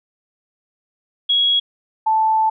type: tone pair in turn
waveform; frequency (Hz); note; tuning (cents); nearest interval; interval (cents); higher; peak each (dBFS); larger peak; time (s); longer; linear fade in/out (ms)
sine; 3322 / 878.3; G#7 / A5; 0 / -3; octave + major seventh; 2303; first; -13; neither; 1.29-1.6 / 2.06-2.5; second; 10
effects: none